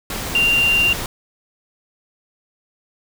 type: tone in noise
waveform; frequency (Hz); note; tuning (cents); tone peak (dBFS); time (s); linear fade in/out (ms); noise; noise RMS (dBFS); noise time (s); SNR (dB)
sine; 2778; F7; -10; -13; 0.35-0.93; 2; pink; -26; 0.1-1.06; +10
effects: none